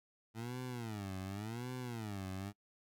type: tone with vibrato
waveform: 20% pulse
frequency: 109.5 Hz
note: A2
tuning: 8 cents flat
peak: -36 dBFS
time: 0.34-2.53 s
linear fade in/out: 50 ms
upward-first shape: sine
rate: 0.89 Hz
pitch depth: 260 cents each way
effects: noise-tail reverb RT60 0.1 s tail -25 dB re dry